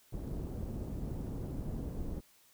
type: low-pass noise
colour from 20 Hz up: pink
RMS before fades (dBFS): -39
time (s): 0.12-2.21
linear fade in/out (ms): 20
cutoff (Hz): 340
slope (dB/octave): 12
effects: white hiss -65 dBFS RMS until 2.53 s